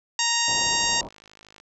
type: harmonic tone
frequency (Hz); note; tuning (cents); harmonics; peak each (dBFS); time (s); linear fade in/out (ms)
932.3; A#5; 0; 1 / 2 / 3 / 4 / 5 / 6 / 7 / 8; -29 / -29 / -29 / -29 / -29 / -29 / -29 / -29; 0.19-1.01; 2
type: low-pass noise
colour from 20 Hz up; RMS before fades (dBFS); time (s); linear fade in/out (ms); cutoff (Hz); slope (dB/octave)
white; -37; 0.47-1.09; 10; 970; 48
type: click train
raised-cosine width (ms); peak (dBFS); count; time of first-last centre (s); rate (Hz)
0.2; -31; 51; 0.65-1.601; 52.6
effects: none